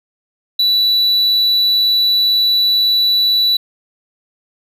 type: tone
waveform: triangle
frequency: 3951 Hz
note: B7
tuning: in tune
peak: -9 dBFS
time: 0.59-3.57 s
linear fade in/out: 5 ms
effects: none